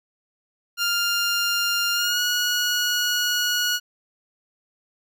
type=tone with pitch glide; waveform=15% pulse; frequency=1400 to 1454.4 Hz; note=F6 to F#6; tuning=+4 to -30 cents; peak=-14 dBFS; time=0.77-3.8 s; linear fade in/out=50 ms; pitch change=+66 cents; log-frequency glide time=1.93-2.2 s; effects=none